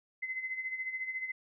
sine tone with tremolo, 2049 Hz, C7, 37 cents flat, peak -32 dBFS, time 0.22-1.32 s, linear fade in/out 10 ms, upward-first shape sine, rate 14 Hz, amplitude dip 65%, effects none

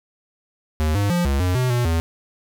square tone with pitch steps, 77.5 / 101.4 / 174.9 / 69.1 / 90.6 / 126.9 / 121.5 / 82.3 Hz, D#2 / G#2 / F3 / C#2 / F#2 / B2 / B2 / E2, -6 / -41 / +3 / -5 / -36 / +47 / -28 / -2 cents, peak -18 dBFS, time 0.8-2 s, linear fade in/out 0 ms, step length 150 ms, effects none

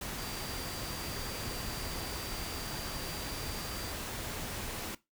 sine tone in noise, 4715 Hz, D8, 6 cents sharp, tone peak -46 dBFS, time 0.18-3.92 s, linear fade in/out 5 ms, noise pink, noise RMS -39 dBFS, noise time 0.01-4.95 s, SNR -10 dB, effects noise-tail reverb RT60 0.2 s tail -18 dB re dry

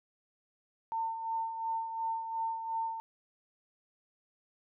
sine tone with tremolo, 903 Hz, A5, 45 cents sharp, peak -30 dBFS, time 0.92-3 s, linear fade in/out 0 ms, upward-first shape sine, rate 2.8 Hz, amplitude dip 55%, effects none

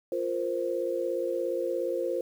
sine chord, F suspended fourth, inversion none, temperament equal, 349.2 / 466.2 / 523.3 Hz, F4 / Bb4 / C5, 0 / 0 / 0 cents, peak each -32 / -33 / -30 dBFS, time 0.12-2.21 s, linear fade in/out 2 ms, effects 9-bit

